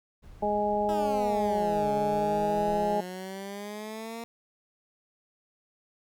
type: noise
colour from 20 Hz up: brown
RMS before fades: -48 dBFS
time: 0.22-2.96 s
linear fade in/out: 20 ms
type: harmonic tone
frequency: 207.7 Hz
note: G#3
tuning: in tune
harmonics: 1 / 2 / 3 / 4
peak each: -33 / -31 / -29 / -28 dBFS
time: 0.42-3.01 s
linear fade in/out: 10 ms
type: exponential two-way sweep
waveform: 15% pulse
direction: down then up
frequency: 329.6 to 142.2 to 233.1 Hz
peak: -30 dBFS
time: 0.89-4.24 s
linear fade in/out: 0 ms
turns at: 1.91 s
effects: none